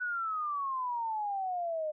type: exponential sweep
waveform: sine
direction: down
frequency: 1495 to 604 Hz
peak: -31 dBFS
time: 0-1.92 s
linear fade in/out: 20 ms
effects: none